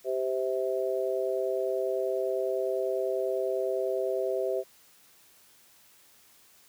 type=harmonic tone; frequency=130 Hz; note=C3; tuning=11 cents flat; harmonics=3 / 4 / 5; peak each=-30 / -31 / -32 dBFS; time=0.04-4.64 s; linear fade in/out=50 ms; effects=white hiss -59 dBFS RMS until 6.68 s + high-pass 60 Hz 12 dB/octave